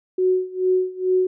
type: tone with tremolo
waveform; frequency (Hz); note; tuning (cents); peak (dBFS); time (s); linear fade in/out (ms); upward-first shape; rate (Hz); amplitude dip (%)
sine; 370; F#4; 0; -14; 0.18-1.27; 5; sine; 2.3; 90
effects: none